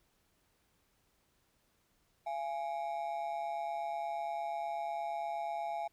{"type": "ring-modulated tone", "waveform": "triangle", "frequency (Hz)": 756, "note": "F#5", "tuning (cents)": 37, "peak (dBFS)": -30, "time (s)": [2.26, 5.88], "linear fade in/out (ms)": 10, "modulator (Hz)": 74.2, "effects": ["pink hiss -74 dBFS RMS until 5.92 s"]}